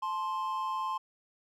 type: tone pair together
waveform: triangle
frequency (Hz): 869 / 1048.5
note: A5 / C6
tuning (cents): -22 / +3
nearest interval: minor third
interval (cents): 325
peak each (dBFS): -35 / -30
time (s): 0.02-0.98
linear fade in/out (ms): 10
effects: none